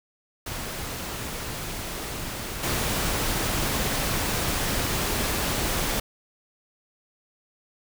pink noise with level steps, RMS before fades -33 / -26 dBFS, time 0.46-6 s, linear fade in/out 5 ms, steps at 2.63 s, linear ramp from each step 5 ms, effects none

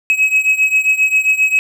triangle beating tone pair, 2553 / 2560.5 Hz, D#7 / D#7, +44 / +49 cents, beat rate 7.5 Hz, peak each -11 / -14 dBFS, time 0.1-1.59 s, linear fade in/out 0 ms, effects none

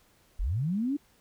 sine linear sweep, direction up, 30.38 to 298.7 Hz, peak -26 dBFS, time 0.39-0.97 s, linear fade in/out 10 ms, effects pink hiss -64 dBFS RMS until 1.2 s

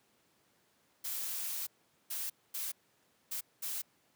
blue noise bursts at uneven times, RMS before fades -38 dBFS, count 5, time 1.04-1.67 / 2.1-2.3 / 2.54-2.72 / 3.31-3.41 / 3.62-3.82 s, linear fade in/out 10 ms, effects pink hiss -71 dBFS RMS until 4.15 s + high-pass 150 Hz 12 dB/octave

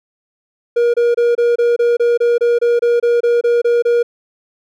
triangle tone bursts, 475 Hz, A#4, 33 cents sharp, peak -8 dBFS, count 16, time 0.76-4.03 s, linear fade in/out 10 ms, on 180 ms, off 26 ms, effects none

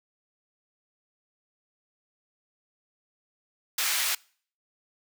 pink high-pass noise, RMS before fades -27 dBFS, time 3.78-4.15 s, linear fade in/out 5 ms, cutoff 1800 Hz, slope 12 dB/octave, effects noise-tail reverb RT60 0.5 s tail -25 dB re dry

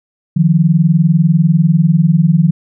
sine tone pair together, 155.01 / 175.1 Hz, D#3 / F3, -6 / +5 cents, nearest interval major second, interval 211 cents, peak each -10 dBFS, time 0.36-2.51 s, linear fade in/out 10 ms, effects none

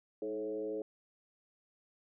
sine tone with frequency modulation, 430 Hz, A4, 40 cents flat, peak -35 dBFS, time 0.22-0.82 s, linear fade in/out 2 ms, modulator 112 Hz, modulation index 1, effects none

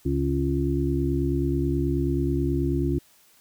harmonic tone, 69.3 Hz, C#2, in tune, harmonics 1 / 2 / 4 / 5, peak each -27 / -27 / -27 / -27 dBFS, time 0.05-2.99 s, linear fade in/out 10 ms, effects white hiss -58 dBFS RMS until 3.4 s

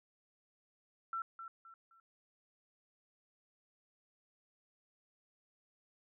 sine tone with echo, 1345 Hz, E6, 34 cents sharp, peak -36 dBFS, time 1.13-1.22 s, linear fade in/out 2 ms, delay 260 ms, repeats 3, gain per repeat -9 dB, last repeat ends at 2 s, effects none

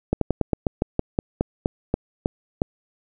slowing click train, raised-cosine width 2 ms, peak -6 dBFS, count 14, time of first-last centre 0.13-2.619 s, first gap 83 ms, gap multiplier 1.13, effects none

